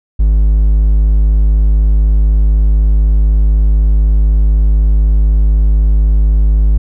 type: tone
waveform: triangle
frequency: 52 Hz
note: G#1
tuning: 3 cents sharp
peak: -4 dBFS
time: 0.19-6.78 s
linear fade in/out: 10 ms
effects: none